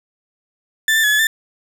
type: tone with pitch steps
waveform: 35% pulse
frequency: 1767 / 1779 / 1701 / 1714 / 1780 Hz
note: A6 / A6 / G#6 / A6 / A6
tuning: +7 / +19 / +41 / -46 / +20 cents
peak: -11 dBFS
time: 0.88-1.27 s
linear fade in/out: 2 ms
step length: 78 ms
effects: none